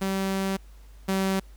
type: tone pair in turn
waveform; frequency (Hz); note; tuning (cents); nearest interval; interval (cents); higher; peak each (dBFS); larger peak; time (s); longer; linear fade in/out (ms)
sawtooth; 192.9 / 191.9; G3 / G3; -28 / -37; unison; 9; first; -21 / -19; second; 0.01-0.57 / 1.08-1.4; first; 10
effects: added 50 Hz sine -45 dBFS peak until 1.56 s + pink hiss -60 dBFS RMS until 1.56 s